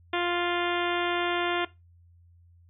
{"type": "harmonic tone", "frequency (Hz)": 349.8, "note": "F4", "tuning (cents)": 3, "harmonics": [1, 2, 3, 4, 5, 6, 7, 8, 9, 10], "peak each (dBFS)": [-29, -32, -34, -35, -36, -37, -37, -38, -39, -39], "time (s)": [0.13, 1.65], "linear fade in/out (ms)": 5, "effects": ["noise-tail reverb RT60 0.2 s tail -17 dB re dry", "added 86 Hz sine -54 dBFS peak until 2.69 s"]}